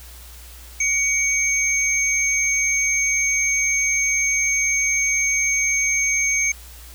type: tone pair together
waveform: sine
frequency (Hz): 2252 / 6370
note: C#7 / G8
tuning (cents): +27 / +27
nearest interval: octave + tritone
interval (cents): 1800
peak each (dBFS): -20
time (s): 0.8-6.52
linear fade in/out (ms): 5
effects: added 60 Hz sine -40 dBFS peak until 6.94 s + white hiss -44 dBFS RMS until 6.94 s